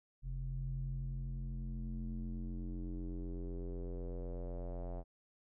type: tone with low-pass filter sweep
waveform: square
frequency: 44 Hz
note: F1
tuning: 14 cents sharp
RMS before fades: -41 dBFS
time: 0.22-5.04 s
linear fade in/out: 50 ms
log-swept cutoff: 110 to 680 Hz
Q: 3.5
effects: none